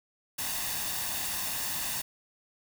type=noise with comb filter; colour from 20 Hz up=white; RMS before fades=-33 dBFS; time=0.38-2.02 s; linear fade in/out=10 ms; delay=1.1 ms; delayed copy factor=+0.55; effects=none